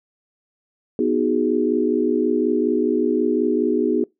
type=chord; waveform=sine; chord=G# minor seventh; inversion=first; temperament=equal; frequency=246.9 / 311.1 / 370 / 415.3 Hz; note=B3 / D#4 / F#4 / G#4; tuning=0 / 0 / 0 / 0 cents; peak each=-22 dBFS; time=0.99-4.04 s; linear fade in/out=2 ms; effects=noise-tail reverb RT60 0.2 s tail -25 dB re dry